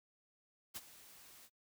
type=noise with ADSR envelope; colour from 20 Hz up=white; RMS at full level=-43 dBFS; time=0.74-1.5 s; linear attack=23 ms; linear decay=36 ms; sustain=-16 dB; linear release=53 ms; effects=noise-tail reverb RT60 0.1 s tail -24 dB re dry

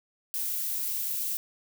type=noise with high-pass filter sweep; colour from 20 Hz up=violet; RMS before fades=-31 dBFS; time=0.34-1.37 s; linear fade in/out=0 ms; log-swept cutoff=1400 to 2200 Hz; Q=0.93; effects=none

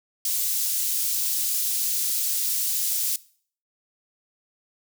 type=high-pass noise; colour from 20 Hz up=white; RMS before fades=-25 dBFS; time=0.25-3.16 s; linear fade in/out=2 ms; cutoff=5100 Hz; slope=12 dB/octave; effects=noise-tail reverb RT60 0.5 s tail -20 dB re dry

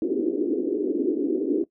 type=band-pass noise; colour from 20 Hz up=pink; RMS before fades=-24 dBFS; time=0.02-1.64 s; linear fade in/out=2 ms; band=280 to 410 Hz; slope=48 dB/octave; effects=noise-tail reverb RT60 0.1 s tail -17 dB re dry

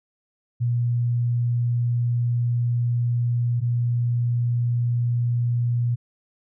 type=tone pair in turn; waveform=sine; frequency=120 / 120 Hz; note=B2 / B2; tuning=-49 / -49 cents; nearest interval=unison; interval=0 cents; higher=neither; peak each=-19 dBFS; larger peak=neither; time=0.6-3.61 / 3.61-5.96 s; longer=first; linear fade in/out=20 ms; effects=none

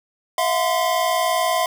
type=tone cluster; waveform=square; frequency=653 / 713 / 1030 Hz; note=E5 / F5 / C6; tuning=-17 / +36 / -28 cents; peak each=-23 dBFS; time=0.38-1.66 s; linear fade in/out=2 ms; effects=none

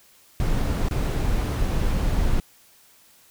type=noise with dropouts; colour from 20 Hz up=brown; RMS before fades=-22 dBFS; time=0.4-2.4 s; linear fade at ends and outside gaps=1 ms; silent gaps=0.886-0.91 s; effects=white hiss -55 dBFS RMS until 3.3 s

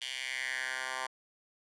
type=tone with high-pass filter sweep; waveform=10% pulse; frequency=130 Hz; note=C3; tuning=11 cents flat; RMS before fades=-37 dBFS; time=0.01-1.07 s; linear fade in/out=10 ms; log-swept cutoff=2900 to 1100 Hz; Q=3.5; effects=resampled to 24000 Hz

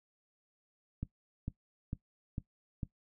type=click train; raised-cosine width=5 ms; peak=-24 dBFS; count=5; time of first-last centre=1.03-2.832 s; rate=2.22 Hz; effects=noise-tail reverb RT60 0.1 s tail -17 dB re dry

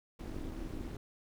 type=noise with amplitude modulation; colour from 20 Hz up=brown; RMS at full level=-37 dBFS; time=0.19-0.97 s; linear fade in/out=5 ms; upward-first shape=sine; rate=293 Hz; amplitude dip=95%; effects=none

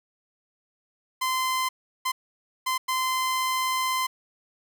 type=tone bursts at uneven times; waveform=sawtooth; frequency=1034 Hz; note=C6; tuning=21 cents flat; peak=-20 dBFS; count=4; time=1.21-1.69 / 2.05-2.12 / 2.66-2.78 / 2.88-4.07 s; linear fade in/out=10 ms; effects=none

